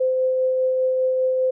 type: tone with tremolo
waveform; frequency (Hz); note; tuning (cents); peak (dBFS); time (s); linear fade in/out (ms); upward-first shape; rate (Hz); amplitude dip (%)
sine; 516; C5; -24; -16; 0-1.51; 10; triangle; 5; 25
effects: none

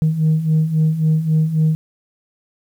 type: beating tone pair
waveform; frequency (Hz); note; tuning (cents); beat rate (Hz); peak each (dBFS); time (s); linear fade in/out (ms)
sine; 154.7 / 158.4; D#3 / D#3; -10 / +31; 3.7; -18 / -13; 0.02-1.75; 0
effects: tanh soft clip ceiling -9 dBFS + 8-bit

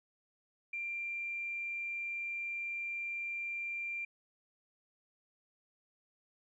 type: tone with tanh clipping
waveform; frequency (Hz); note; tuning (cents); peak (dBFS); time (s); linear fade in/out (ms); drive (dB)
triangle; 2374; D7; +18; -36; 0.73-4.05; 5; 3
effects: resampled to 22050 Hz

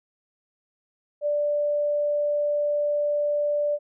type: tone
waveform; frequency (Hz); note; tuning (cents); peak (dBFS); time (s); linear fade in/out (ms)
sine; 587.3; D5; 0; -21; 1.21-3.79; 50
effects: none

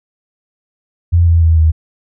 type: tone with pitch steps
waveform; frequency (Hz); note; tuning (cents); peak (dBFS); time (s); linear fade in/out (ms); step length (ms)
sine; 85.8 / 83.65 / 81.55 / 79.5; F2 / E2 / E2 / D#2; -30 / +26 / -18 / +38; -6; 1.12-1.72; 20; 150
effects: none

